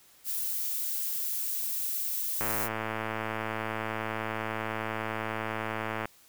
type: noise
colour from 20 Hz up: violet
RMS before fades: -32 dBFS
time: 0.24-2.69 s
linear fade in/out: 50 ms
type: click train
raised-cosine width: 0.5 ms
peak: -17 dBFS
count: 402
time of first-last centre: 2.41-6.055 s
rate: 110 Hz
effects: white hiss -59 dBFS RMS until 6.28 s